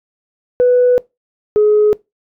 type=tone pair in turn; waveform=sine; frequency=494.9 / 421.8 Hz; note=B4 / G#4; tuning=+4 / +27 cents; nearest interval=minor third; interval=277 cents; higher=first; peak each=-6 dBFS; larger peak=neither; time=0.6-0.98 / 1.56-1.93 s; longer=first; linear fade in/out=0 ms; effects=noise-tail reverb RT60 0.2 s tail -22 dB re dry + tanh soft clip ceiling -4 dBFS